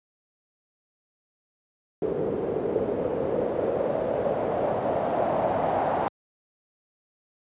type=noise with low-pass filter sweep; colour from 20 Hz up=white; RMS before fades=-26 dBFS; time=2.02-6.08 s; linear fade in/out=0 ms; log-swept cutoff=410 to 760 Hz; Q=3.7; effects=high-pass 100 Hz 12 dB/octave + resampled to 8000 Hz